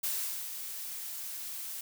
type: noise with ADSR envelope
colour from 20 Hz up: blue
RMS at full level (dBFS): -32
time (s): 0.03-1.81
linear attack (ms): 9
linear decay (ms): 410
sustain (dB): -8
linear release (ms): 3
effects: none